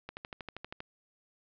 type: click train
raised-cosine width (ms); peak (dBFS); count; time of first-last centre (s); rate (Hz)
0.3; -24; 10; 0.09-0.804; 12.6
effects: low-pass 4000 Hz 12 dB/octave